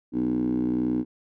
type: tone with band-pass filter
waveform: 10% pulse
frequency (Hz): 61.7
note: B1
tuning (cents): -1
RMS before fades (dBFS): -25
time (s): 0.12-1.05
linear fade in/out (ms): 50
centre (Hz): 280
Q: 7.7
effects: none